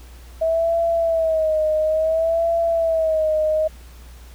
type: tone with vibrato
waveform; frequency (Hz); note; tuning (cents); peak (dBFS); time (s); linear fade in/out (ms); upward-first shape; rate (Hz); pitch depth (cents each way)
sine; 645; E5; -38; -16; 0.41-3.68; 10; sine; 0.58; 70
effects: added 60 Hz sine -39 dBFS peak until 4.34 s + pink hiss -49 dBFS RMS until 4.34 s